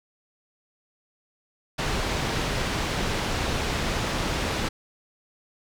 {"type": "low-pass noise", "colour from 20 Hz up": "pink", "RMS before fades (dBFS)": -27, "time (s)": [1.78, 4.69], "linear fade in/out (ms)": 10, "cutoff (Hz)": 5300, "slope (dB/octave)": 12, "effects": []}